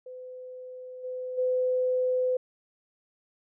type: tone with level steps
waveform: sine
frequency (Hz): 507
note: B4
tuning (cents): +45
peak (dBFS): -39 / -32 / -23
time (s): 0.06-2.37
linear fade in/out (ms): 5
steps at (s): 1.03 / 1.37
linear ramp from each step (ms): 20
effects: none